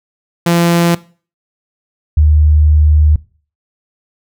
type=tone pair in turn; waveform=sawtooth / sine; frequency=170.8 / 75.92 Hz; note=F3 / D#2; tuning=-38 / -42 cents; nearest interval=octave + major second; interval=1404 cents; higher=first; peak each=-5 dBFS; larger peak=neither; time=0.46-0.95 / 2.17-3.16 s; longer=second; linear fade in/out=5 ms; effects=noise-tail reverb RT60 0.4 s tail -20 dB re dry